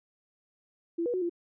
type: tone with pitch steps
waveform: sine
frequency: 337.4 / 484.1 / 368 / 344.5 Hz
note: E4 / B4 / F#4 / F4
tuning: +40 / -35 / -9 / -24 cents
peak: -27 dBFS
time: 0.98-1.296 s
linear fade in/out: 10 ms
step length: 79 ms
effects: none